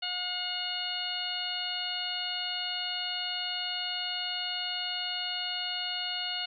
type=harmonic tone; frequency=720 Hz; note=F#5; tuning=47 cents flat; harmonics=1 / 2 / 3 / 4 / 5 / 6; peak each=-42 / -41 / -43 / -34 / -41 / -37 dBFS; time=0.02-6.46 s; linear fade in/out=10 ms; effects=none